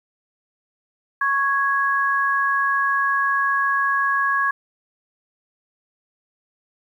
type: tone pair together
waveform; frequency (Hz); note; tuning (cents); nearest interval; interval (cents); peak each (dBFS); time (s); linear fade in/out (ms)
sine; 1106.6 / 1661.2; C#6 / G#6; -3 / 0; perfect fifth; 703; -20; 1.21-4.51; 5
effects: 9-bit